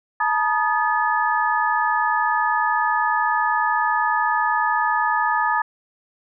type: tone cluster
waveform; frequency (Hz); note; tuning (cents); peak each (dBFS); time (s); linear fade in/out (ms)
sine; 868 / 948 / 1240 / 1718; A5 / A#5 / D#6 / A6; -24 / +29 / -6 / -42; -23; 0.2-5.62; 5
effects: none